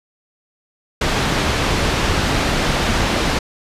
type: low-pass noise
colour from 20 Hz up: pink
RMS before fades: -18 dBFS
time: 1.01-3.39 s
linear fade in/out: 5 ms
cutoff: 4900 Hz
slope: 12 dB/octave
effects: resampled to 32000 Hz